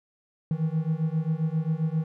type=beating tone pair; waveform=triangle; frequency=155.56 / 163.06 Hz; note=D#3 / E3; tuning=0 / -19 cents; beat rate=7.5 Hz; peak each=-25 dBFS; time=0.51-2.04 s; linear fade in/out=2 ms; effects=none